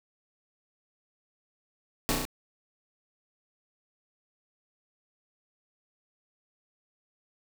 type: noise with echo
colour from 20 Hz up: pink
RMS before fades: -26 dBFS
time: 2.09-2.12 s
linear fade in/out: 0 ms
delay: 33 ms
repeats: 4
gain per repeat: -2 dB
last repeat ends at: 2.252 s
effects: none